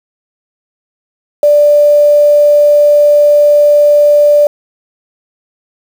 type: tone with quantisation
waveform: sine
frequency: 587.3 Hz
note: D5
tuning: in tune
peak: -3 dBFS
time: 1.43-4.47 s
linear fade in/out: 2 ms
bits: 5
effects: none